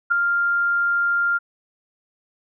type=tone with ADSR envelope; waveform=sine; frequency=1396.9 Hz; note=F6; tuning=in tune; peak=-12 dBFS; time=0.1-1.39 s; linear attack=20 ms; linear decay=3 ms; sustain=-5 dB; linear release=25 ms; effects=none